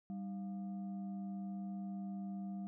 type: tone with frequency modulation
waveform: sine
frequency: 196 Hz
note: G3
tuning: in tune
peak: -40 dBFS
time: 0.1-2.67 s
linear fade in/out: 0 ms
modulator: 507 Hz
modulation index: 0.37
effects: none